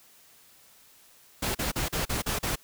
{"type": "noise bursts", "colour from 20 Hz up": "pink", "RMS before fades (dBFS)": -29, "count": 7, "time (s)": [1.42, 2.558], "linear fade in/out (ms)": 10, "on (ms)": 130, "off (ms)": 38, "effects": ["white hiss -57 dBFS RMS until 2.63 s"]}